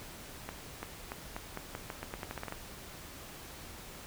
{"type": "accelerating click train", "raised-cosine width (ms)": 0.5, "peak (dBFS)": -23, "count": 15, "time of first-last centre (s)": [0.49, 2.524], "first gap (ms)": 340, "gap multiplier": 0.85, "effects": ["pink hiss -48 dBFS RMS until 4.06 s"]}